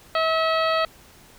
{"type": "harmonic tone with a mistuned harmonic", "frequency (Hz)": 645, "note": "E5", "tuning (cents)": -38, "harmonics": [1, 2, 3, 4, 5, 6, 7], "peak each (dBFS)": [-22, -23, -30, -32, -33, -35, -34], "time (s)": [0.15, 0.85], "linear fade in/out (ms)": 2, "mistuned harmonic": 7, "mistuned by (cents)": -24, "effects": ["pink hiss -50 dBFS RMS until 1.38 s"]}